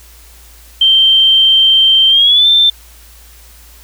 sine tone with pitch glide, 3136 to 3561 Hz, G7 to A7, 0 to +20 cents, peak -5 dBFS, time 0.81-2.7 s, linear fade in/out 5 ms, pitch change +220 cents, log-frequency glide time 2.09-2.47 s, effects added 57 Hz sine -39 dBFS peak until 3.83 s + white hiss -42 dBFS RMS until 3.83 s

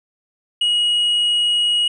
triangle tone, 2898 Hz, F#7, 37 cents flat, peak -13 dBFS, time 0.61-1.88 s, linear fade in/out 5 ms, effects resampled to 24000 Hz

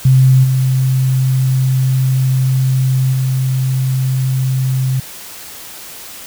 sine tone with level steps, 130.81 Hz, C3, in tune, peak -5 / -10 / -12 dBFS, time 0.05-5 s, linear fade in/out 5 ms, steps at 0.43 / 3.12 s, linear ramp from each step 20 ms, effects white hiss -32 dBFS RMS until 6.26 s

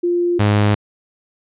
sine / sawtooth tone pair in turn, 349.2 / 103.82 Hz, F4 / G#2, 0 / 0 cents, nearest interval octave + major sixth, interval 2100 cents, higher first, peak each -14 / -8 dBFS, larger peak second, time 0.03-0.39 / 0.39-0.75 s, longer neither, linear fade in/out 10 ms, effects resampled to 8000 Hz

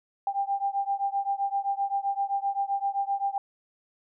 sine beating tone pair, 791 / 798.7 Hz, G5 / G5, +15 / +32 cents, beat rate 7.7 Hz, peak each -28 / -29 dBFS, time 0.27-3.38 s, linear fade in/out 2 ms, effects none

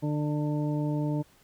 harmonic tone, 149 Hz, D3, 25 cents sharp, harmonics 1 / 2 / 3 / 4 / 6, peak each -28 / -30 / -41 / -38 / -42 dBFS, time 0.02-1.23 s, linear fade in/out 20 ms, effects pink hiss -61 dBFS RMS until 1.43 s

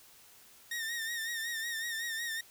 sawtooth tone with vibrato, 1838 Hz, A#6, 25 cents flat, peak -31 dBFS, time 0.71-2.41 s, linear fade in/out 5 ms, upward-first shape sine, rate 5.4 Hz, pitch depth 58 cents each way, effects white hiss -58 dBFS RMS until 2.5 s

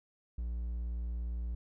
triangle tone, 58.7 Hz, A#1, 13 cents sharp, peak -32 dBFS, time 0.38-1.55 s, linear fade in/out 5 ms, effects none

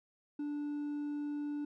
triangle tone with hard clipping, 292.7 Hz, D4, 6 cents flat, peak -36 dBFS, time 0.39-1.65 s, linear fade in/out 5 ms, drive 5 dB, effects none

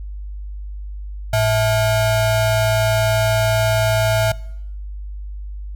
square ring-modulated tone, 381.2 Hz, G4, 48 cents flat, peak -12 dBFS, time 1.33-4.32 s, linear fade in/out 5 ms, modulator 272 Hz, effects noise-tail reverb RT60 0.8 s tail -22 dB re dry + added 50 Hz sine -27 dBFS peak until 5.75 s

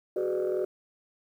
sine chord, G# half-diminished seventh, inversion third, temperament just, 373.8 / 415.3 / 498.4 / 598 Hz, F#4 / G#4 / B4 / D5, +18 / 0 / +16 / +31 cents, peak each -27 / -33 / -33 / -32 dBFS, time 0.16-0.65 s, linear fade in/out 5 ms, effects tanh soft clip ceiling -21 dBFS + 10-bit

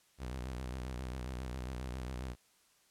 sawtooth tone with vibrato, 63.3 Hz, B1, 43 cents sharp, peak -35 dBFS, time 0.18-2.36 s, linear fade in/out 50 ms, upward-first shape square, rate 7.4 Hz, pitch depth 75 cents each way, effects white hiss -69 dBFS RMS until 2.9 s + low-pass 11000 Hz 12 dB/octave

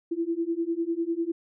sine beating tone pair, 329.6 / 339.6 Hz, E4 / F4, 0 / -48 cents, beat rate 10 Hz, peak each -29 / -28 dBFS, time 0.11-1.32 s, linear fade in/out 10 ms, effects none

